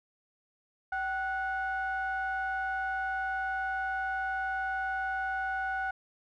triangle ring-modulated tone, 353.2 Hz, F4, 20 cents sharp, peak -25 dBFS, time 0.92-5.91 s, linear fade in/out 5 ms, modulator 1120 Hz, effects none

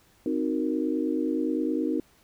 sine chord, C half-diminished seventh, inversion none, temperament equal, 261.6 / 311.1 / 370 / 466.2 Hz, C4 / Eb4 / Gb4 / Bb4, 0 / 0 / 0 / 0 cents, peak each -29 / -27 / -33 / -33 dBFS, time 0.26-2 s, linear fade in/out 2 ms, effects pink hiss -61 dBFS RMS until 2.23 s

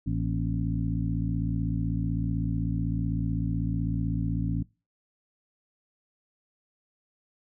harmonic tone with a mistuned harmonic, 55.9 Hz, A1, 28 cents sharp, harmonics 1 / 2 / 3 / 4 / 5, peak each -32 / -30 / -31 / -37 / -34 dBFS, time 0.06-4.63 s, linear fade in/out 10 ms, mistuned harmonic 4, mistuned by +110 cents, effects noise-tail reverb RT60 0.3 s tail -23 dB re dry

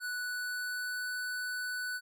square tone with pitch glide, 1480 to 1491.2 Hz, F#6 to F#6, 0 to +13 cents, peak -35 dBFS, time 0-2.01 s, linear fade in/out 50 ms, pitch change +13 cents, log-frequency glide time 0.13-1.09 s, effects none

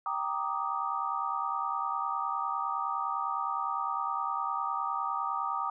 sine chord, Eb major seventh, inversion first, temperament equal, 784 / 932.3 / 1174.7 / 1244.5 Hz, G5 / Bb5 / D6 / Eb6, 0 / 0 / 0 / 0 cents, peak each -37 / -36 / -34 / -34 dBFS, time 0.06-5.7 s, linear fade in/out 2 ms, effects none

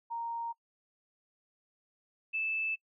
sine tone pair in turn, 930 / 2630 Hz, A#5 / E7, -4 / -5 cents, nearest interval octave + tritone, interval 1799 cents, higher second, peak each -34 / -30 dBFS, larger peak second, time 0.1-0.53 / 2.33-2.76 s, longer neither, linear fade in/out 20 ms, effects noise-tail reverb RT60 0.1 s tail -25 dB re dry

